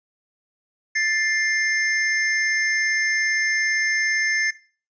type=tone pair together; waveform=square; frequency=1762.4 / 2100 Hz; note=A6 / C7; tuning=+2 / +6 cents; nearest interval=minor third; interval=304 cents; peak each=-23 dBFS; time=0.95-4.51 s; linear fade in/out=10 ms; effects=noise-tail reverb RT60 0.4 s tail -17 dB re dry + resampled to 16000 Hz